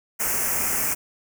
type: band-stop noise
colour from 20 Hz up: white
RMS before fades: -24 dBFS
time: 0.19-0.95 s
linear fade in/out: 20 ms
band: 2600 to 5600 Hz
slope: 48 dB/octave
effects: none